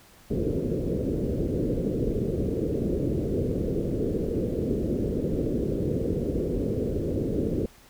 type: low-pass noise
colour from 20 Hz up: white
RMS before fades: -27 dBFS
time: 0.3-7.66 s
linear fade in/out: 5 ms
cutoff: 490 Hz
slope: 48 dB/octave
effects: pink hiss -54 dBFS RMS until 7.89 s